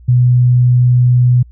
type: tone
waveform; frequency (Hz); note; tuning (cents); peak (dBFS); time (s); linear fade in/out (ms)
sine; 123.8; B2; +5; -6; 0.08-1.43; 10
effects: added 60 Hz sine -36 dBFS peak until 1.51 s